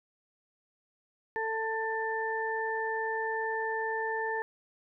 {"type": "harmonic tone", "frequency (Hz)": 444.7, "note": "A4", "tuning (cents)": 18, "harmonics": [1, 2, 4], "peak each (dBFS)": [-34, -34, -34], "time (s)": [1.36, 4.42], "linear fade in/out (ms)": 0, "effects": []}